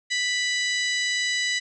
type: harmonic tone with a mistuned harmonic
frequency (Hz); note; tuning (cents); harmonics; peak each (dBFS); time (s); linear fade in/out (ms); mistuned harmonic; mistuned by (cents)
987.8; B5; 0; 2 / 3 / 4 / 5 / 6 / 7 / 8; -25 / -32 / -29 / -34 / -36 / -39 / -37; 0.1-1.6; 20; 6; +40
effects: none